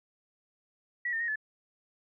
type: tone with pitch steps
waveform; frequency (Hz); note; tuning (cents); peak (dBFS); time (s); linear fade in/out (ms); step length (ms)
sine; 1933 / 1814 / 1869 / 1729; B6 / A#6 / A#6 / A6; -38 / -48 / +4 / -31; -29; 1.05-1.358; 5; 77
effects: none